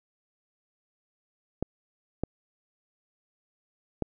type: clicks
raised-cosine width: 2 ms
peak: -14 dBFS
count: 3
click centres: 1.626 / 2.236 / 4.023 s
effects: none